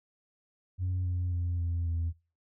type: tone with pitch steps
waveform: sine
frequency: 91.5 / 89.41 / 87.37 / 85.37 / 83.42 Hz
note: F#2 / F2 / F2 / F2 / E2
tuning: -19 / +41 / +1 / -39 / +21 cents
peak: -26 dBFS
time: 0.78-2.13 s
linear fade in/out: 50 ms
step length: 270 ms
effects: noise-tail reverb RT60 0.4 s tail -25 dB re dry + tanh soft clip ceiling -26 dBFS